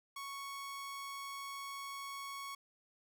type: tone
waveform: sawtooth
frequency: 1108.7 Hz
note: C#6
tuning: in tune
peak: -39 dBFS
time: 0.16-2.55 s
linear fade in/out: 5 ms
effects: none